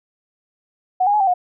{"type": "tone with pitch steps", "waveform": "sine", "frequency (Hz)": [740, 817, 844, 777, 721], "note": ["F#5", "G#5", "G#5", "G5", "F#5"], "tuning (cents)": [0, -29, 28, -16, -45], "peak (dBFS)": -13, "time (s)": [1, 1.34], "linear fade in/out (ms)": 10, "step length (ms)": 68, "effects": []}